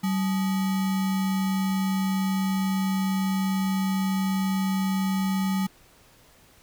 sine tone with sample-and-hold, 191.1 Hz, G3, 44 cents flat, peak -22 dBFS, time 0.03-5.67 s, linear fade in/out 10 ms, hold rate 1050 Hz, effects pink hiss -56 dBFS RMS until 6.62 s

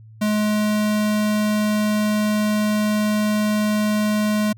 square tone, 211.5 Hz, G#3, 32 cents sharp, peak -18 dBFS, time 0.21-4.53 s, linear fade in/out 10 ms, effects added 110 Hz sine -41 dBFS peak until 4.57 s

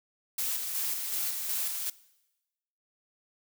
blue noise with tremolo, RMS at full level -31 dBFS, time 0.38-1.9 s, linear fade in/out 5 ms, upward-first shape square, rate 2.7 Hz, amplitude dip 35%, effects noise-tail reverb RT60 1.0 s tail -20 dB re dry

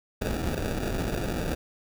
pink noise with sample-and-hold, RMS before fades -29 dBFS, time 0.21-1.55 s, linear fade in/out 10 ms, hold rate 1050 Hz, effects none

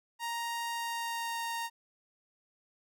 sawtooth tone with pitch glide, 934 to 927 Hz, A#5 to A#5, +3 to -10 cents, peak -30 dBFS, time 0.19-1.7 s, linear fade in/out 50 ms, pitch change -13 cents, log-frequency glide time 0.68-1.38 s, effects none

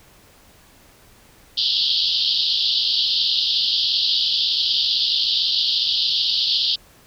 white band-pass noise, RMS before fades -20 dBFS, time 1.57-6.76 s, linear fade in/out 10 ms, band 3000 to 4900 Hz, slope 96 dB/octave, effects pink hiss -51 dBFS RMS until 7.06 s

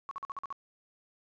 sine tone bursts, 1108.7 Hz, C#6, in tune, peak -35 dBFS, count 7, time 0.09-0.526 s, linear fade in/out 0 ms, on 22 ms, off 47 ms, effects resampled to 16000 Hz + 11-bit

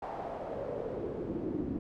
brown noise with band-pass filter sweep, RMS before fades -37 dBFS, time 0.02-1.79 s, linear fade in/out 5 ms, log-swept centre 830 to 270 Hz, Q 3.3, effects none

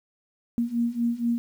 sine beating tone pair, 233.2 / 237.4 Hz, A#3 / A#3, +1 / +32 cents, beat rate 4.2 Hz, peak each -27 / -25 dBFS, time 0.58-1.38 s, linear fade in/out 0 ms, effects 9-bit

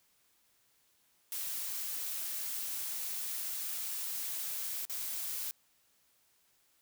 blue noise with dropouts, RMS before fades -38 dBFS, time 1.32-5.51 s, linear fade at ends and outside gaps 0 ms, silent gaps 4.852-4.897 s, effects white hiss -71 dBFS RMS until 6.81 s

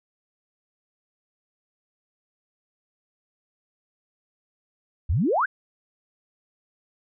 sine exponential sweep, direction up, 64.1 to 1700 Hz, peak -19 dBFS, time 5.09-5.46 s, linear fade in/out 10 ms, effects none

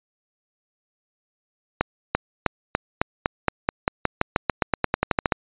accelerating click train, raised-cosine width 0.5 ms, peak -3 dBFS, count 22, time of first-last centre 1.81-5.322 s, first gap 340 ms, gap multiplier 0.92, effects resampled to 8000 Hz

